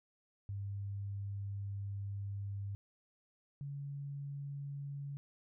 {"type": "tone pair in turn", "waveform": "sine", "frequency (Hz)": [99.8, 141.14], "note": ["G2", "C#3"], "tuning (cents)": [32, 32], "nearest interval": "tritone", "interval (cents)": 600, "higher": "second", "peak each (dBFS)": [-38, -40], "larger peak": "first", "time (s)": [[0.49, 2.75], [3.61, 5.17]], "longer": "first", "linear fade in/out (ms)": 0, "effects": []}